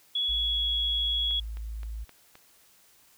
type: tone with pitch glide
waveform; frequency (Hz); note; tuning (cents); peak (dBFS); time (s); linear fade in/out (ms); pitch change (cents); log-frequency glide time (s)
sine; 3371 to 3346; G#7 to G#7; +25 to +12; -25; 0.15-1.4; 5; -13; 0.28-0.69
type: tone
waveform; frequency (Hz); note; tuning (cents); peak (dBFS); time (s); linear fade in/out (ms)
sine; 54.9; A1; -3; -33; 0.28-2.05; 20
type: click train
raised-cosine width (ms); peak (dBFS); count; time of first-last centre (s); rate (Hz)
0.3; -32; 5; 1.31-2.354; 3.83
effects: white hiss -60 dBFS RMS until 3.17 s